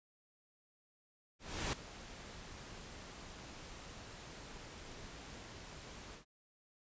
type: noise with ADSR envelope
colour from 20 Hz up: pink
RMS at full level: -36 dBFS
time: 1.39-6.25 s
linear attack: 340 ms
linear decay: 4 ms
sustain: -15 dB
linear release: 110 ms
effects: resampled to 16000 Hz